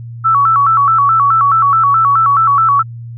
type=tone with vibrato; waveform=sine; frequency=1221 Hz; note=D#6; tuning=33 cents flat; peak=-7 dBFS; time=0.24-2.83 s; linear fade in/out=20 ms; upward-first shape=square; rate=4.7 Hz; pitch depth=140 cents each way; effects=added 117 Hz sine -25 dBFS peak until 3.17 s